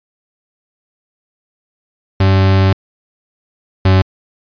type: tone pair in turn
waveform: 40% pulse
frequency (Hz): 96 / 94.57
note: G2 / F#2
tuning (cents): -36 / +38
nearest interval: unison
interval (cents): 26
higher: first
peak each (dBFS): -7 / -6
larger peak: second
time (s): 2.2-2.73 / 3.85-4.02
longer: first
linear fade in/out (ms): 5
effects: resampled to 11025 Hz